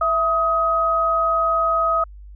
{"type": "tone pair together", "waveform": "sine", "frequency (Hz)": [662.2, 1262], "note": ["E5", "D#6"], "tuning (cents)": [8, 24], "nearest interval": "major seventh", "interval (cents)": 1116, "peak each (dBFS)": [-22, -17], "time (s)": [0.01, 2.04], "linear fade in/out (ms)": 5, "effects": ["added 50 Hz sine -37 dBFS peak until 2.35 s"]}